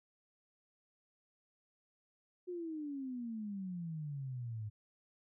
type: exponential sweep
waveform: sine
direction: down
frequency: 365.8 to 103.83 Hz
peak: -39 dBFS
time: 2.47-4.7 s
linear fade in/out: 20 ms
effects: none